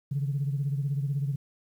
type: beating tone pair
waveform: sine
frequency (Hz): 138.59 / 154.59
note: C#3 / D#3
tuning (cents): 0 / -11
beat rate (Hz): 16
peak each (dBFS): -26 / -33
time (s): 0.11-1.36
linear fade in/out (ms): 10
effects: tanh soft clip ceiling -20 dBFS + 10-bit